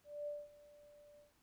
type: tone with ADSR envelope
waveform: sine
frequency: 587.3 Hz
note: D5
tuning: in tune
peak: -39 dBFS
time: 0.04-1.32 s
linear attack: 230 ms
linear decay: 210 ms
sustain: -20 dB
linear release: 130 ms
effects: pink hiss -74 dBFS RMS until 1.42 s